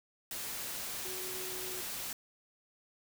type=tone in noise; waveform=sine; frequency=370 Hz; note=F#4; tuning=in tune; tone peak=-45 dBFS; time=1.05-1.81 s; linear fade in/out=2 ms; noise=white; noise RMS=-40 dBFS; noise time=0.31-2.13 s; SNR=-8 dB; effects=none